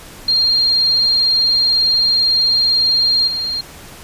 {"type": "tone with level steps", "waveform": "sine", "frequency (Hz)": 4206, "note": "C8", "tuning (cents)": 8, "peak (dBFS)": [-11, -18], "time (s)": [0.28, 3.61], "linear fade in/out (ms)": 5, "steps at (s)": 3.27, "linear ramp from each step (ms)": 10, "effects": ["pink hiss -37 dBFS RMS until 4.03 s", "resampled to 32000 Hz"]}